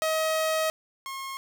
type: tone pair in turn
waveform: sawtooth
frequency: 634 / 1078 Hz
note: D#5 / C#6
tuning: +32 / -49 cents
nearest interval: major sixth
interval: 919 cents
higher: second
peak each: -20 / -30 dBFS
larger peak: first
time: 0.02-0.7 / 1.06-1.37 s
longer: first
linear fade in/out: 0 ms
effects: none